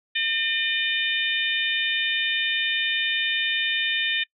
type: harmonic tone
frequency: 605 Hz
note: D#5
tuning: 49 cents flat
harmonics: 3 / 4 / 5 / 6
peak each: -27 / -27 / -27 / -27 dBFS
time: 0.15-4.24 s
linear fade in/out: 10 ms
effects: noise-tail reverb RT60 0.1 s tail -24 dB re dry